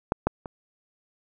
clicks, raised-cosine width 1 ms, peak -8 / -7 / -21 dBFS, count 3, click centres 0.121 / 0.27 / 0.458 s, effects none

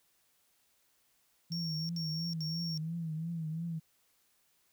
sine tone with vibrato, 162.8 Hz, E3, 21 cents flat, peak -34 dBFS, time 1.5-3.8 s, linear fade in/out 20 ms, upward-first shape triangle, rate 2.9 Hz, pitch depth 93 cents each way
triangle tone bursts, 5510 Hz, F8, 24 cents flat, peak -36 dBFS, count 3, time 1.52-2.776 s, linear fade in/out 0 ms, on 370 ms, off 73 ms
effects tanh soft clip ceiling -25 dBFS + white hiss -72 dBFS RMS until 4.72 s

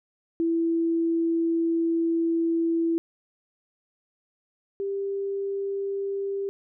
sine tone pair in turn, 331.9 / 395.5 Hz, E4 / G4, +12 / +15 cents, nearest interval minor third, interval 303 cents, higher second, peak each -21 / -26 dBFS, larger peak first, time 0.4-2.98 / 4.8-6.49 s, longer first, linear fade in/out 0 ms, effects none

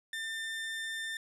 30% pulse tone, 1795 Hz, A6, 34 cents sharp, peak -33 dBFS, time 0.13-1.17 s, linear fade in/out 2 ms, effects low-pass 11000 Hz 12 dB/octave

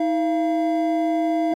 triangle tone pair together, 319.1 / 683.6 Hz, D#4 / F5, +44 / -37 cents, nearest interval octave + minor second, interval 1319 cents, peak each -19 / -20 dBFS, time 0-1.54 s, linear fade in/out 5 ms, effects AAC 48 kbps

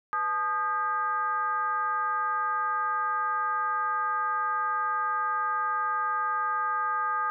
sine tone with frequency modulation, 1230 Hz, D#6, 20 cents flat, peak -25 dBFS, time 0.13-7.3 s, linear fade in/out 0 ms, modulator 367 Hz, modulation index 0.8, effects none

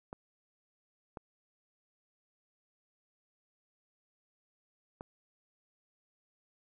clicks, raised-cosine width 1 ms, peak -28 dBFS, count 3, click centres 0.129 / 1.172 / 5.009 s, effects none

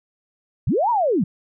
sine linear two-way sweep, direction up then down, 72.8 to 987.8 to 146.9 Hz, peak -16 dBFS, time 0.67-1.24 s, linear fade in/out 5 ms, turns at 0.9 s, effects none

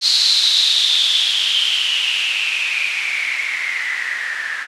violet noise with low-pass filter sweep, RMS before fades -18 dBFS, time 0.01-4.67 s, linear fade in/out 50 ms, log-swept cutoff 4300 to 1700 Hz, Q 9.6, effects low-pass 10000 Hz 12 dB/octave

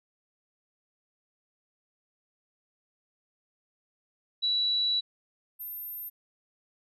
sine tone pair in turn, 3931 / 13222 Hz, B7 / G#9, -9 / -9 cents, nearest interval octave + major sixth, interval 2100 cents, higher second, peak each -24 / -36 dBFS, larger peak first, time 4.42-5.01 / 5.59-6.1 s, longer first, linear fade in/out 20 ms, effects none

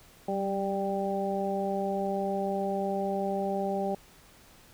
harmonic tone with a mistuned harmonic, 196.7 Hz, G3, 6 cents sharp, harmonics 1 / 2 / 3 / 4, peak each -33 / -33 / -33 / -33 dBFS, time 0.28-3.95 s, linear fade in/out 5 ms, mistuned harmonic 1, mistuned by -24 cents, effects pink hiss -56 dBFS RMS until 4.73 s

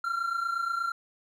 triangle tone pair together, 1350 / 1378.4 Hz, E6 / F6, +41 / -23 cents, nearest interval unison, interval 36 cents, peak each -32 / -27 dBFS, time 0.04-0.92 s, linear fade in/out 5 ms, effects none

